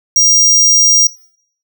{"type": "tone", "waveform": "square", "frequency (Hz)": 5700, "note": "F8", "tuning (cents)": 34, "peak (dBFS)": -7, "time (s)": [0.16, 1.07], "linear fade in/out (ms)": 2, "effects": ["noise-tail reverb RT60 0.6 s tail -20 dB re dry"]}